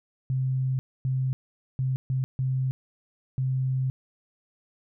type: tone bursts at uneven times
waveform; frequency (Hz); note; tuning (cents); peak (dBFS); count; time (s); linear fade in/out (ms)
sine; 130.81; C3; 0; -23; 6; 0.3-0.79 / 1.05-1.33 / 1.79-1.96 / 2.1-2.24 / 2.39-2.71 / 3.38-3.9; 0
effects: none